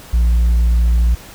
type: tone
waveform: sine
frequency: 58.27 Hz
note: A#1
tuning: in tune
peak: -7 dBFS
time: 0.13-1.15 s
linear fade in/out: 10 ms
effects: tanh soft clip ceiling -9 dBFS + pink hiss -38 dBFS RMS until 1.34 s